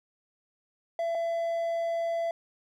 triangle tone pair in turn, 671 / 671 Hz, E5 / E5, +31 / +31 cents, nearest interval unison, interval 0 cents, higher neither, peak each -25 dBFS, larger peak neither, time 0.99-1.15 / 1.15-2.31 s, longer second, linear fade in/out 2 ms, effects none

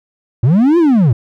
triangle linear two-way sweep, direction up then down, 103.2 to 355.6 to 103.2 Hz, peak -5 dBFS, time 0.43-1.13 s, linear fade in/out 5 ms, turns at 0.78 s, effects none

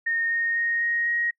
sine tone with pitch steps, 1841 / 1851.7 / 1862.4 / 1873.2 / 1884 Hz, A#6 / A#6 / A#6 / A#6 / A#6, -22 / -12 / -2 / +8 / +18 cents, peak -22 dBFS, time 0.06-1.31 s, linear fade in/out 10 ms, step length 250 ms, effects noise-tail reverb RT60 0.1 s tail -25 dB re dry

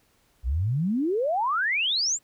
sine exponential sweep, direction up, 55.5 to 7690 Hz, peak -22 dBFS, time 0.43-2.19 s, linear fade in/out 50 ms, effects pink hiss -65 dBFS RMS until 2.23 s

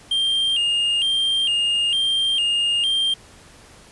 triangle tone with vibrato, 3000 Hz, F#7, 23 cents sharp, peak -16 dBFS, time 0.11-3.14 s, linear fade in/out 5 ms, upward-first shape square, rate 1.1 Hz, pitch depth 100 cents each way, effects pink hiss -47 dBFS RMS until 3.91 s + resampled to 24000 Hz

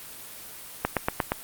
click train, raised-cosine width 0.5 ms, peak -7 dBFS, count 5, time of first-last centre 0.85-1.319 s, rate 8.52 Hz, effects white hiss -42 dBFS RMS until 1.43 s + Opus 24 kbps

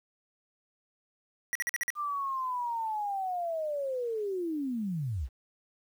square tone bursts, 1929 Hz, B6, 41 cents flat, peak -29 dBFS, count 6, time 1.53-1.903 s, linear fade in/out 0 ms, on 23 ms, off 47 ms
sine linear sweep, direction down, 1200 to 52 Hz, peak -30 dBFS, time 1.95-5.29 s, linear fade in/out 50 ms
effects 10-bit

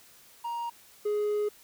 triangle tone pair in turn, 940 / 417.8 Hz, A#5 / G#4, +14 / +10 cents, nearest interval octave + major second, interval 1404 cents, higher first, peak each -29 / -23 dBFS, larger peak second, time 0.44-0.7 / 1.05-1.49 s, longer second, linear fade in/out 10 ms, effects tanh soft clip ceiling -19 dBFS + white hiss -56 dBFS RMS until 1.63 s

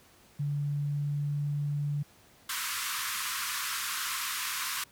sine tone with pitch glide, 144.4 to 145.32 Hz, D3 to D3, -29 to -18 cents, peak -28 dBFS, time 0.39-2.03 s, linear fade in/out 10 ms, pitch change +11 cents, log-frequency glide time 0.65-1.55 s
pink band-pass noise, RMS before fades -34 dBFS, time 2.49-4.84 s, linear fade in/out 5 ms, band 1000 to 16000 Hz, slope 96 dB/octave
effects pink hiss -59 dBFS RMS until 4.91 s + high-pass 60 Hz 12 dB/octave

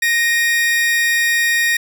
40% pulse tone pair together, 1864.7 / 2415 Hz, A#6 / D7, 0 / +48 cents, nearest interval major third, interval 448 cents, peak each -13 / -22 dBFS, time 0.02-1.77 s, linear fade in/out 5 ms, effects none

